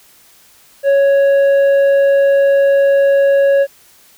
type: tone with tanh clipping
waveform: sine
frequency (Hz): 555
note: C#5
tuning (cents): +2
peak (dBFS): -9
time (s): 0.83-3.67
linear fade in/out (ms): 50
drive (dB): 6
effects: white hiss -47 dBFS RMS until 4.17 s